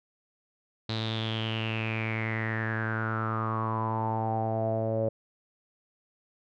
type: tone with low-pass filter sweep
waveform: sawtooth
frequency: 111.3 Hz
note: A2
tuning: 20 cents sharp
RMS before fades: -30 dBFS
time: 0.89-5.09 s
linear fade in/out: 5 ms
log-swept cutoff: 4000 to 550 Hz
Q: 8.7
effects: none

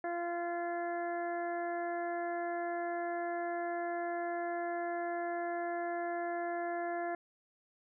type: harmonic tone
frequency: 344.9 Hz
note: F4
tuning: 22 cents flat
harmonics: 1 / 2 / 3 / 4 / 5 / 6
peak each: -39 / -36 / -49 / -48 / -45 / -53 dBFS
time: 0.04-7.15 s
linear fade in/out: 2 ms
effects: none

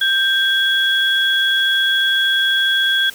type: tone pair together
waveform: sine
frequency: 1578 / 3344 Hz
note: G6 / G#7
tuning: +11 / +11 cents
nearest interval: octave + minor second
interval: 1300 cents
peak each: -16 dBFS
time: 0.01-3.1 s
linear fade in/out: 5 ms
effects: white hiss -38 dBFS RMS until 3.14 s

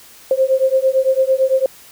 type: beating tone pair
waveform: sine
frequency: 523.3 / 532.2 Hz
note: C5 / C5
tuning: 0 / +29 cents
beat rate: 8.9 Hz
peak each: -15 dBFS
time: 0.31-1.66 s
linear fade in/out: 2 ms
effects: white hiss -43 dBFS RMS until 1.91 s

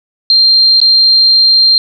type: tone with dropouts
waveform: sine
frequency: 4178 Hz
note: C8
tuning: 3 cents flat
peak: -4 dBFS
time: 0.3-1.78 s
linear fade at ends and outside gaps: 1 ms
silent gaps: 0.802-0.815 s
effects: none

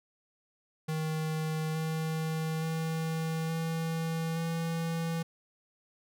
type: tone with pitch steps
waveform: square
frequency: 157.4 / 159.32 / 161.27 / 163.23 / 165.23 Hz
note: D#3 / D#3 / E3 / E3 / E3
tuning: +20 / +41 / -38 / -17 / +4 cents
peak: -31 dBFS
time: 0.88-5.23 s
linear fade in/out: 10 ms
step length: 870 ms
effects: none

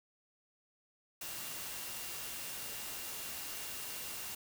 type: tone in noise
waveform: sine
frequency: 2779 Hz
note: F7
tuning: 9 cents flat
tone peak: -54 dBFS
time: 1.21-4.35 s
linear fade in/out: 5 ms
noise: white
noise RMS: -43 dBFS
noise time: 1.21-4.35 s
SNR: -14 dB
effects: none

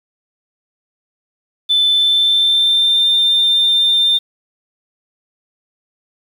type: tone with pitch glide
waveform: sine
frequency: 3520 to 3596 Hz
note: A7 to A7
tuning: 0 to +37 cents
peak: -9 dBFS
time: 1.69-4.19 s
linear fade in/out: 20 ms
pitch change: +37 cents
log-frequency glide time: 1.89-3.05 s
effects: tanh soft clip ceiling -6 dBFS + 7-bit

